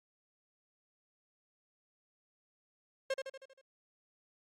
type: tone with echo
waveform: 45% pulse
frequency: 535 Hz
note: C5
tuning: 38 cents sharp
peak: -31 dBFS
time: 3.1-3.14 s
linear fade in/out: 5 ms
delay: 79 ms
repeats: 6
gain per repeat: -5 dB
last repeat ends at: 3.614 s
effects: low-pass 7000 Hz 12 dB/octave + Opus 48 kbps